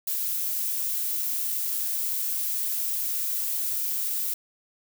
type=noise; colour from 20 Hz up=violet; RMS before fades=-28 dBFS; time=0.07-4.34 s; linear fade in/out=5 ms; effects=none